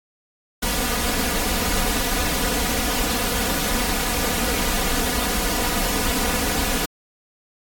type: noise with comb filter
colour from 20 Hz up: pink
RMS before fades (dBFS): -22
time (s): 0.62-6.86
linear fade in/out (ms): 10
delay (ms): 4.1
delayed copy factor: +0.85
effects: AAC 64 kbps